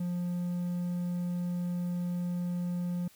triangle tone, 176.4 Hz, F3, 18 cents sharp, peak -28 dBFS, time 0-3.08 s, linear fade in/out 5 ms, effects white hiss -60 dBFS RMS until 3.15 s

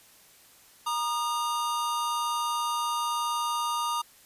square tone pair together, 942 / 1221 Hz, A#5 / D#6, +18 / -33 cents, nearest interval major third, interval 449 cents, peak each -31 / -30 dBFS, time 0.86-4.02 s, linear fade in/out 10 ms, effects white hiss -56 dBFS RMS until 4.25 s + resampled to 32000 Hz

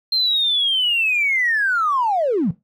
triangle linear sweep, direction down, 4186 to 143.7 Hz, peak -12 dBFS, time 0.12-2.51 s, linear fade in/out 5 ms, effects noise-tail reverb RT60 0.2 s tail -21 dB re dry + tanh soft clip ceiling -14 dBFS

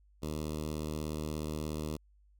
10% pulse tone with notch filter, 76.8 Hz, D#2, 22 cents flat, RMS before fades -37 dBFS, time 0.22-1.97 s, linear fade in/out 10 ms, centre 1700 Hz, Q 0.81, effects added 50 Hz sine -61 dBFS peak until 2.39 s

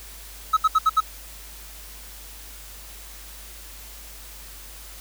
triangle tone bursts, 1285 Hz, E6, 45 cents flat, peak -12 dBFS, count 5, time 0.53-1.006 s, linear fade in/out 10 ms, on 40 ms, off 69 ms, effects added 50 Hz sine -43 dBFS peak until 5 s + white hiss -43 dBFS RMS until 5 s

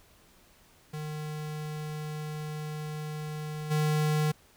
square tone with level steps, 152.5 Hz, D#3, 34 cents flat, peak -35 / -25 dBFS, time 0.93-4.32 s, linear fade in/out 10 ms, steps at 3.7 s, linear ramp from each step 20 ms, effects pink hiss -60 dBFS RMS until 4.56 s

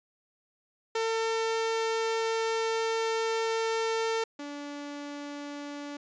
sawtooth tone pair in turn, 450.4 / 288.8 Hz, A4 / D4, +40 / -29 cents, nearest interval minor sixth, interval 769 cents, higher first, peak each -23 / -33 dBFS, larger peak first, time 0.95-4.24 / 4.39-5.97 s, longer first, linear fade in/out 5 ms, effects resampled to 16000 Hz

